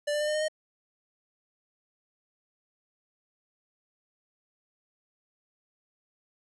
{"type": "tone with pitch steps", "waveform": "square", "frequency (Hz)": [587.3, 593.8, 600.3, 607, 613.7, 620.4], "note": ["D5", "D5", "D5", "D#5", "D#5", "D#5"], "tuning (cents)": [0, 19, 38, -43, -24, -5], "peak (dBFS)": -27, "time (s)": [0.07, 0.484], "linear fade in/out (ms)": 10, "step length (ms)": 69, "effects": ["resampled to 24000 Hz"]}